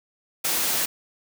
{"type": "high-pass noise", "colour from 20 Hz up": "white", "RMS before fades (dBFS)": -24, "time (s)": [0.44, 0.86], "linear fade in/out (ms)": 10, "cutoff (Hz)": 170, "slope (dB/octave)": 12, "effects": []}